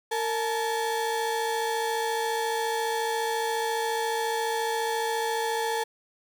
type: tone pair together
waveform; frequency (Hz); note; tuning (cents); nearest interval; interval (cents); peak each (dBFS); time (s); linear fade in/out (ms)
35% pulse; 457.7 / 861; A#4 / A5; -32 / -38; major seventh; 1094; -27; 0.11-5.84; 10
effects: none